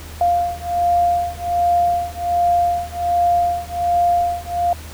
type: beating tone pair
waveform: sine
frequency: 698.5 / 699.8 Hz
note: F5 / F5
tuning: 0 / +3 cents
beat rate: 1.3 Hz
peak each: -18 dBFS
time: 0.21-4.73 s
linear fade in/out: 2 ms
effects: added 78 Hz sine -33 dBFS peak until 4.93 s + pink hiss -38 dBFS RMS until 4.93 s